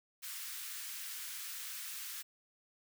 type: high-pass noise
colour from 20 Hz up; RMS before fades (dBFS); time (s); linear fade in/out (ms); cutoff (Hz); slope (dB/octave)
white; -44; 0.22-2.23; 20; 1300; 24
effects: none